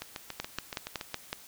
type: two click trains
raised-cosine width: 0.2 ms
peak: -15 / -19 dBFS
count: 6 / 8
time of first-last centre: 0.4-1.329 / 0.02-1.012 s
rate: 5.38 / 7.06 Hz
effects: white hiss -52 dBFS RMS until 1.47 s